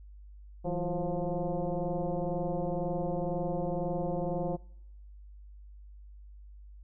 sine tone with frequency modulation, 185 Hz, F#3, in tune, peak -29 dBFS, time 0.64-4.57 s, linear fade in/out 20 ms, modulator 174 Hz, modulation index 3.1, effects noise-tail reverb RT60 0.8 s tail -25 dB re dry + added 50 Hz sine -47 dBFS peak until 6.83 s

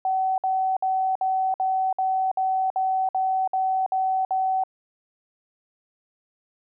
sine tone bursts, 758 Hz, F#5, 42 cents sharp, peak -20 dBFS, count 12, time 0.05-4.637 s, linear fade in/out 2 ms, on 330 ms, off 57 ms, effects none

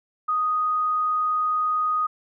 sine tone, 1244.5 Hz, D#6, in tune, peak -20 dBFS, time 0.28-2.07 s, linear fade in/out 10 ms, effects none

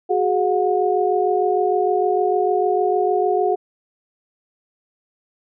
sine tone cluster, 370.3 / 416.9 / 723 Hz, F#4 / G#4 / F#5, +1 / +7 / -40 cents, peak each -20 dBFS, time 0.09-3.56 s, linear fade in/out 20 ms, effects none

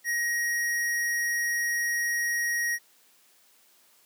square tone, 1888 Hz, A#6, 22 cents sharp, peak -26 dBFS, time 0.04-2.79 s, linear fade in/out 50 ms, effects white hiss -61 dBFS RMS until 4.05 s + high-pass 200 Hz 12 dB/octave

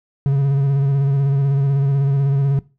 triangle tone with vibrato, 138.59 Hz, C#3, in tune, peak -11 dBFS, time 0.26-2.59 s, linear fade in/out 0 ms, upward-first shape square, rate 16 Hz, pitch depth 28 cents each way, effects noise-tail reverb RT60 0.3 s tail -20 dB re dry

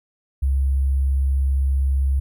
sine tone with sample-and-hold, 67.6 Hz, C#2, 43 cents flat, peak -16 dBFS, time 0.42-2.2 s, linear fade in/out 10 ms, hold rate 11025 Hz, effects none

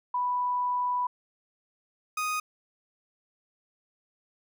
sine / 30% pulse tone pair in turn, 987.8 / 1244.6 Hz, B5 / D#6, 0 / 0 cents, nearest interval major third, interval 400 cents, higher second, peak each -25 dBFS, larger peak neither, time 0.14-1.07 / 2.17-2.4 s, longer first, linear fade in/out 5 ms, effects none

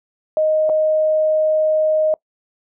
sine tone with dropouts, 622.3 Hz, D#5, in tune, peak -13 dBFS, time 0.37-2.14 s, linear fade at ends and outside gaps 1 ms, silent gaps 0.693-0.697 s, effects noise-tail reverb RT60 0.1 s tail -24 dB re dry

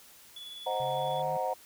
triangle tone with tremolo, 3423 Hz, A7, 48 cents flat, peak -39 dBFS, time 0.36-1.22 s, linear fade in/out 5 ms, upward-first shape sine, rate 20 Hz, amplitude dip 35%
sine chord, C half-diminished seventh, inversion none, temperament equal, 523.3 / 622.3 / 740 / 932.3 Hz, C5 / Eb5 / Gb5 / Bb5, 0 / 0 / 0 / 0 cents, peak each -33 / -36 / -32 / -34 dBFS, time 0.66-1.54 s, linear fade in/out 10 ms
sine linear sweep, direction up, 134.4 to 155.8 Hz, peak -40 dBFS, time 0.8-1.37 s, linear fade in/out 0 ms
effects tanh soft clip ceiling -20 dBFS + white hiss -55 dBFS RMS until 1.65 s

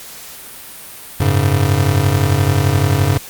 square chord, F# suspended second, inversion none, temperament just, 92.5 / 104.06 / 138.75 Hz, F#2 / G#2 / C#3, 0 / +4 / +2 cents, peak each -17 dBFS, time 1.2-3.18 s, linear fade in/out 5 ms, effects white hiss -34 dBFS RMS until 3.29 s + Opus 48 kbps

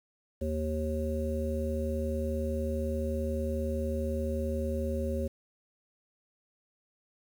harmonic tone, 77.6 Hz, D#2, 4 cents flat, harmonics 1 / 3 / 5 / 7, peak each -32 / -35 / -38 / -35 dBFS, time 0.41-5.28 s, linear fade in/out 10 ms, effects 9-bit

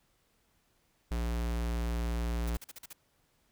square tone, 58.27 Hz, A#1, in tune, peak -31 dBFS, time 1.11-2.57 s, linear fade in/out 5 ms
white noise bursts, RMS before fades -46 dBFS, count 7, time 2.47-2.931 s, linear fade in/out 5 ms, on 29 ms, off 43 ms
effects pink hiss -72 dBFS RMS until 3.51 s

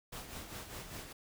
pink noise with tremolo, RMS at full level -44 dBFS, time 0.12-1.13 s, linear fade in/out 10 ms, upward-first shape sine, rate 5 Hz, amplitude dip 55%, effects none

